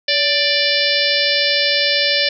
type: harmonic tone with a mistuned harmonic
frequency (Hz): 589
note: D5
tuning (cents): +5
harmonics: 1 / 3 / 4 / 5 / 6 / 7 / 8 / 9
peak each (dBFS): -22 / -22 / -22 / -22 / -22 / -22 / -22 / -22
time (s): 0.08-2.29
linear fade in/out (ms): 5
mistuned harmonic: 1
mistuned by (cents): -50
effects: none